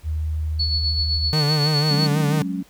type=tone; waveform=sine; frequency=77.78 Hz; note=D#2; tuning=in tune; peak=-21 dBFS; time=0.03-1.34 s; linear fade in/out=50 ms
type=tone with tremolo; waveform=sine; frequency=4416 Hz; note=C#8; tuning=7 cents flat; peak=-19 dBFS; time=0.59-2.07 s; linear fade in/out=10 ms; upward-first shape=sine; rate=7.8 Hz; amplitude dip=50%
type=tone with vibrato; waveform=45% pulse; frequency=149.9 Hz; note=D3; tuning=36 cents sharp; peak=-18 dBFS; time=1.33-2.42 s; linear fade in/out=0 ms; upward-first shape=sine; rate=6.1 Hz; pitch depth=64 cents each way
type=chord; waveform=sine; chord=F# suspended second; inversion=none; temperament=just; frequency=185 / 208.1 / 277.5 Hz; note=F#3 / G#3 / C#4; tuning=0 / +4 / +2 cents; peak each=-26 / -30 / -27 dBFS; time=1.9-2.63 s; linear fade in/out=10 ms
effects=pink hiss -53 dBFS RMS until 2.69 s